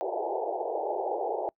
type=band-pass noise; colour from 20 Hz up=white; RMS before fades=-31 dBFS; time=0.01-1.49 s; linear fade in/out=0 ms; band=350 to 860 Hz; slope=96 dB/octave; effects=noise-tail reverb RT60 0.1 s tail -25 dB re dry